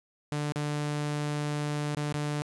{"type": "tone with dropouts", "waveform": "sawtooth", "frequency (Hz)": 147.9, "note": "D3", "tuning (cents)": 13, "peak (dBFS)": -25, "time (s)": [0.32, 2.42], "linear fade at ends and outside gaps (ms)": 0, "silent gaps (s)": [[0.521, 0.559], [1.949, 1.969], [2.126, 2.142]], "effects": ["resampled to 24000 Hz", "10-bit"]}